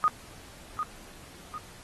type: tone with echo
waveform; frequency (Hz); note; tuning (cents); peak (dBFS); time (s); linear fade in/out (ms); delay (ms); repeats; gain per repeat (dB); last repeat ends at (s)
sine; 1240; D#6; -6; -19; 0.04-0.08; 0; 750; 2; -8; 1.58
effects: pink hiss -50 dBFS RMS until 1.83 s + AAC 32 kbps

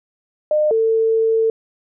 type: tone pair in turn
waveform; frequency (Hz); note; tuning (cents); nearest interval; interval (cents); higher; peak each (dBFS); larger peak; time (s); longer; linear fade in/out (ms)
sine; 607 / 447.7; D#5 / A4; -43 / +30; perfect fourth; 527; first; -13; neither; 0.51-0.71 / 0.71-1.5; second; 2
effects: none

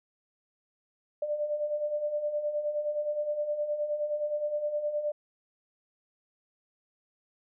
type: beating tone pair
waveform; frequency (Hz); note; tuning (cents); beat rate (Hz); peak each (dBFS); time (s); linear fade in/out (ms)
sine; 587.3 / 596.9; D5 / D5; 0 / +28; 9.6; -36 / -29; 1.22-5.12; 5
effects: none

